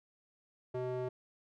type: tone with band-pass filter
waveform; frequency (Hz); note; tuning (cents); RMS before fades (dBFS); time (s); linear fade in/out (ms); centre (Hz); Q
square; 126.5; B2; +42; -37; 0.74-1.09; 10; 480; 2.1
effects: none